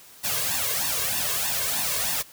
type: noise with flanger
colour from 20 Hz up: white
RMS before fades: -26 dBFS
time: 0.23-2.23 s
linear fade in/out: 20 ms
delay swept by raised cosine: 1.1 to 1.87 ms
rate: 3.2 Hz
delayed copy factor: +0.85
effects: white hiss -49 dBFS RMS until 2.32 s + high-pass 60 Hz 12 dB/octave